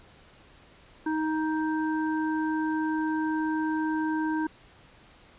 harmonic tone, 313.3 Hz, D#4, 12 cents sharp, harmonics 1 / 3 / 5, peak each -26 / -33 / -36 dBFS, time 1.06-4.47 s, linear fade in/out 5 ms, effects pink hiss -55 dBFS RMS until 5.38 s + resampled to 8000 Hz

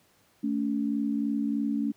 sine tone pair together, 220 / 283.2 Hz, A3 / C#4, 0 / +37 cents, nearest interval major third, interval 437 cents, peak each -28 dBFS, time 0.43-1.92 s, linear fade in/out 10 ms, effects pink hiss -64 dBFS RMS until 1.96 s + high-pass 100 Hz 12 dB/octave

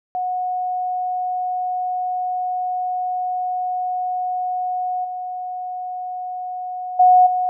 sine tone with level steps, 731 Hz, F#5, 21 cents flat, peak -20 / -25 / -8 / -17 dBFS, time 0.15-7.49 s, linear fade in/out 0 ms, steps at 5.04 / 6.99 / 7.26 s, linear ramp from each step 10 ms, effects none

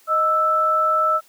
sine tone pair together, 622.3 / 1318.6 Hz, D#5 / E6, 0 / 0 cents, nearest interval octave + minor second, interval 1300 cents, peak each -23 / -16 dBFS, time 0.07-1.21 s, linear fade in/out 50 ms, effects white hiss -54 dBFS RMS until 1.28 s + high-pass 200 Hz 12 dB/octave

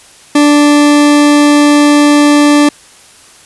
40% pulse tone, 292.9 Hz, D4, 5 cents flat, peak -3 dBFS, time 0.35-2.69 s, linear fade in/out 5 ms, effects white hiss -39 dBFS RMS until 3.45 s + resampled to 24000 Hz

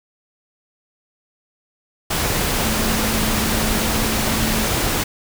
sine tone in noise, 220 Hz, A3, in tune, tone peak -24 dBFS, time 2.64-4.67 s, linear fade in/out 10 ms, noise pink, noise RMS -20 dBFS, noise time 2.1-5.04 s, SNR -7 dB, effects none

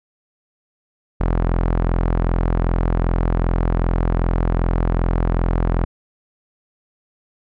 sawtooth tone with low-pass filter, 42.58 Hz, F1, 43 cents flat, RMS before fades -18 dBFS, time 1.2-5.85 s, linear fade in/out 10 ms, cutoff 1300 Hz, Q 0.96, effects none

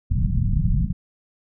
pink low-pass noise, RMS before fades -20 dBFS, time 0.1-0.93 s, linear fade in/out 20 ms, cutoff 200 Hz, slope 48 dB/octave, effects none

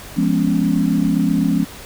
sine chord, C# dominant seventh, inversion first, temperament just, 173.24 / 207.9 / 249.5 / 277.2 Hz, E#3 / G#3 / B3 / C#4, -14 / +2 / +18 / 0 cents, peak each -19 / -19 / -21 / -19 dBFS, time 0.16-1.65 s, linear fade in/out 20 ms, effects pink hiss -36 dBFS RMS until 1.85 s

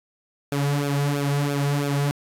sawtooth tone with flanger, 142.6 Hz, C#3, 49 cents sharp, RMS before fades -23 dBFS, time 0.52-2.11 s, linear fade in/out 0 ms, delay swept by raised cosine 0.99 to 3.39 ms, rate 3 Hz, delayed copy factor -0.75, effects resampled to 32000 Hz + 7-bit

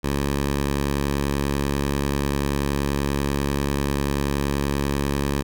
10% pulse tone, 70.3 Hz, C#2, 25 cents sharp, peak -13 dBFS, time 0.03-5.43 s, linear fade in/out 20 ms, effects none

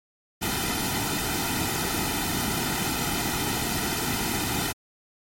pink noise with comb filter, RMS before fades -27 dBFS, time 0.41-4.73 s, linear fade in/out 20 ms, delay 1.8 ms, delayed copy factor -0.75, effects MP3 64 kbps

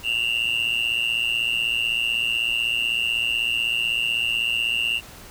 triangle tone with amplitude modulation, 2782 Hz, F7, 7 cents flat, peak -14 dBFS, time 0.03-5.01 s, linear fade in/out 50 ms, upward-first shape sine, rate 116 Hz, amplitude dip 100%, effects tanh soft clip ceiling -12 dBFS + pink hiss -43 dBFS RMS until 5.3 s

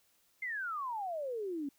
sine exponential sweep, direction down, 2127 to 270 Hz, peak -35 dBFS, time 0.42-1.69 s, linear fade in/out 5 ms, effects white hiss -71 dBFS RMS until 1.78 s

